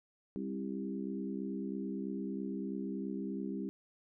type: harmonic tone with a mistuned harmonic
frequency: 66.1 Hz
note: C2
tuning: 18 cents sharp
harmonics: 3 / 4 / 5 / 6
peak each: -39 / -41 / -43 / -45 dBFS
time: 0.36-3.69 s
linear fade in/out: 0 ms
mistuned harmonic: 4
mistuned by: +19 cents
effects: none